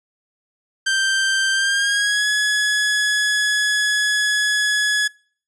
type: tone with pitch glide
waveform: sawtooth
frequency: 1568 to 1690.3 Hz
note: G6 to G#6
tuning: 0 to +30 cents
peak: -13 dBFS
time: 0.86-5.08 s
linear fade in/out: 10 ms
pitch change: +130 cents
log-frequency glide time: 1.53-2.28 s
effects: noise-tail reverb RT60 0.5 s tail -25 dB re dry + resampled to 22050 Hz